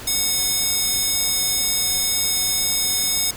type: tone with high-pass filter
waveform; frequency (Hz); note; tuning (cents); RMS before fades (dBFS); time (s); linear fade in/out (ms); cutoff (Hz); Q
square; 733; F#5; -16; -21; 0.07-3.31; 5; 5400; 1.3
effects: pink hiss -36 dBFS RMS until 3.36 s